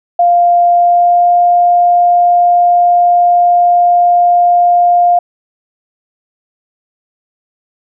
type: tone with pitch glide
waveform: sine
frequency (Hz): 698.5 to 703.4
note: F5 to F5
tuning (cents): 0 to +12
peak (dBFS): -5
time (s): 0.19-5.19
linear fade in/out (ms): 5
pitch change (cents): +12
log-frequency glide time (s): 0.74-1.31
effects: none